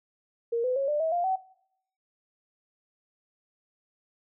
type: tone with pitch steps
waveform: sine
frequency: 466.2 / 505.5 / 548 / 594.2 / 644.2 / 698.5 / 757.3 Hz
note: A#4 / B4 / C#5 / D5 / E5 / F5 / F#5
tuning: 0 / +40 / -20 / +20 / -40 / 0 / +40 cents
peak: -24 dBFS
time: 0.52-1.36 s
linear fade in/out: 10 ms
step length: 120 ms
effects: noise-tail reverb RT60 0.7 s tail -20 dB re dry